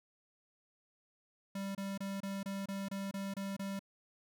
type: tone bursts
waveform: square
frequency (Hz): 196.3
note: G3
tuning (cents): +3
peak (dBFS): -38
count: 10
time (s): 1.55-3.793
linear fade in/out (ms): 5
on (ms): 200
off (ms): 27
effects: none